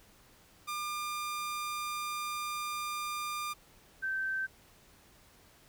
sawtooth / sine tone pair in turn, 1200 / 1551.5 Hz, D6 / G6, +37 / -18 cents, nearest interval major third, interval 445 cents, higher second, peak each -31 / -31 dBFS, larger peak neither, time 0.67-3.54 / 4.02-4.47 s, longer first, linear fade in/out 20 ms, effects pink hiss -61 dBFS RMS until 5.68 s

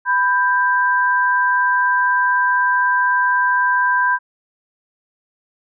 sine tone pair together, 994.7 / 1579 Hz, B5 / G6, +12 / +12 cents, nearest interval minor sixth, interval 800 cents, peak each -16 dBFS, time 0.05-4.19 s, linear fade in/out 50 ms, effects none

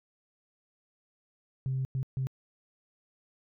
sine tone bursts at uneven times, 131.8 Hz, C3, 13 cents sharp, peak -27 dBFS, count 3, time 1.66-1.85 / 1.95-2.03 / 2.17-2.27 s, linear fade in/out 0 ms, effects tanh soft clip ceiling -24 dBFS

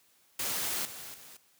white noise with level steps, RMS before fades -33 / -44 / -51 dBFS, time 0.39-1.37 s, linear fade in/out 5 ms, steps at 0.85 / 1.14 s, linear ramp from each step 2 ms, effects white hiss -66 dBFS RMS until 1.59 s + high-pass 80 Hz 12 dB/octave

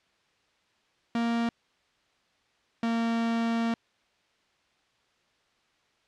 45% pulse tone pair in turn, 233.1 / 230.2 Hz, A#3 / A#3, 0 / -22 cents, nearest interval unison, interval 22 cents, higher first, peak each -25 dBFS, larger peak neither, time 1.15-1.49 / 2.83-3.74 s, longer second, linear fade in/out 2 ms, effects white hiss -68 dBFS RMS until 6.07 s + low-pass 4000 Hz 12 dB/octave

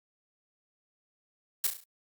blue noise with echo, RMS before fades -26 dBFS, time 1.64-1.67 s, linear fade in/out 2 ms, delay 34 ms, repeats 5, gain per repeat -6 dB, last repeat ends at 1.84 s, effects Opus 48 kbps

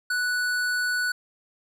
sine tone with hard clipping, 1480 Hz, F#6, in tune, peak -25 dBFS, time 0.1-1.12 s, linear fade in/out 5 ms, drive 14 dB, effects none

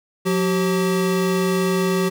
square tone pair together, 179.9 / 383.2 Hz, F#3 / G4, -48 / -39 cents, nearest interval octave + minor second, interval 1309 cents, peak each -21 dBFS, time 0.25-2.1 s, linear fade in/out 20 ms, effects none

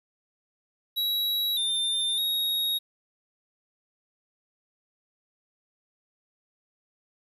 square tone with pitch steps, 3880 / 3598 / 3766 Hz, B7 / A7 / A#7, -31 / +38 / +17 cents, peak -25 dBFS, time 0.96-2.79 s, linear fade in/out 20 ms, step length 610 ms, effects 10-bit

